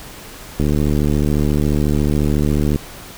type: click train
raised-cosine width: 3 ms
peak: -5 dBFS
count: 161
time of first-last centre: 0.6-2.759 s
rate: 74.1 Hz
effects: pink hiss -36 dBFS RMS until 3.17 s